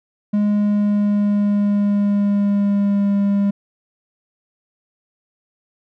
triangle tone with pitch glide, 207.2 to 200.7 Hz, G#3 to G3, -4 to +41 cents, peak -12 dBFS, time 0.33-3.51 s, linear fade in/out 10 ms, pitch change -55 cents, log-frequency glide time 0.46-3.16 s, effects none

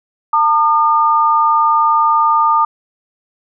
sine tone pair together, 900 / 1209.7 Hz, A5 / D#6, +39 / -49 cents, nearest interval perfect fourth, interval 512 cents, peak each -13 / -11 dBFS, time 0.33-2.65 s, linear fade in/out 5 ms, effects none

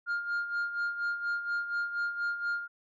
sine tone with tremolo, 1408 Hz, F6, 14 cents sharp, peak -25 dBFS, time 0.06-2.68 s, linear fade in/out 50 ms, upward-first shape sine, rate 4.2 Hz, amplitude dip 70%, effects tanh soft clip ceiling -27 dBFS

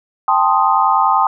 sine chord, A half-diminished seventh, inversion third, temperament equal with one note detuned, 789.9 / 880 / 1046.5 / 1244.5 Hz, G5 / A5 / C6 / Eb6, +13 / 0 / 0 / 0 cents, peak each -16 dBFS, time 0.28-1.27 s, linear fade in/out 2 ms, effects none

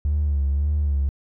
triangle tone with vibrato, 72 Hz, D2, 34 cents flat, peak -15 dBFS, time 0.05-1.09 s, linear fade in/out 0 ms, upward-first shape sine, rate 1.8 Hz, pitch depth 67 cents each way, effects tanh soft clip ceiling -15 dBFS

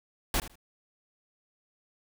pink noise with echo, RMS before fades -27 dBFS, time 0.34-0.4 s, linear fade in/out 2 ms, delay 78 ms, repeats 2, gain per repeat -15 dB, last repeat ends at 0.556 s, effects none

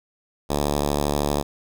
5% pulse tone with notch filter, 72.7 Hz, D2, 17 cents flat, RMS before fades -23 dBFS, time 0.49-1.43 s, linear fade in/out 20 ms, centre 2100 Hz, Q 1.4, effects none

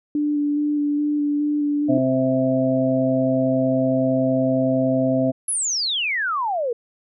sine tone with vibrato, 293.7 Hz, D4, in tune, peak -18 dBFS, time 0.15-1.98 s, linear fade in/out 2 ms, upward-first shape square, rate 2.4 Hz, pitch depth 12 cents each way
harmonic tone, 130.81 Hz, C3, in tune, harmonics 1 / 2 / 4 / 5, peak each -26 / -19 / -25 / -22 dBFS, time 1.88-5.32 s, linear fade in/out 20 ms
sine exponential sweep, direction down, 11190 to 452.5 Hz, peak -20 dBFS, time 5.48-6.73 s, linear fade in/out 5 ms
effects none

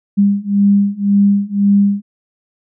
sine beating tone pair, 200 / 201.9 Hz, G3 / G#3, +35 / -49 cents, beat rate 1.9 Hz, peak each -13 / -12 dBFS, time 0.17-2.02 s, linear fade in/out 20 ms, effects none

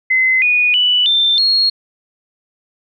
sine tone with pitch steps, 2049 / 2465 / 2965 / 3568 / 4292 Hz, C7 / D#7 / F#7 / A7 / C8, -37 / -17 / +3 / +23 / +43 cents, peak -10 dBFS, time 0.1-1.7 s, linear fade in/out 10 ms, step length 320 ms, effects none

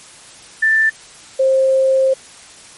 sine tone pair in turn, 1772 / 530.2 Hz, A6 / C5, +12 / +23 cents, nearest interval octave + major sixth, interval 2089 cents, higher first, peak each -10 dBFS, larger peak neither, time 0.62-0.9 / 1.39-2.14 s, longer second, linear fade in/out 10 ms, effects white hiss -40 dBFS RMS until 2.77 s + MP3 48 kbps

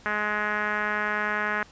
5% pulse tone with low-pass filter, 210 Hz, G#3, 19 cents sharp, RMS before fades -27 dBFS, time 0.06-1.63 s, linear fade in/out 0 ms, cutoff 1700 Hz, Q 2.9, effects pink hiss -52 dBFS RMS until 1.71 s + resampled to 16000 Hz

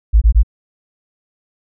sine tone bursts, 54.2 Hz, A1, 25 cents flat, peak -5 dBFS, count 3, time 0.13-0.433 s, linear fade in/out 20 ms, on 87 ms, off 21 ms, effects none

